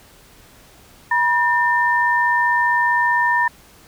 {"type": "tone pair together", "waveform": "sine", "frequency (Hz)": [964.6, 1800], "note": ["B5", "A6"], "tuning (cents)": [-41, 39], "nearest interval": "major seventh", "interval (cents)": 1080, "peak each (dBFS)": -17, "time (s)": [1.11, 3.48], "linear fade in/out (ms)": 5, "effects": ["pink hiss -48 dBFS RMS until 3.87 s"]}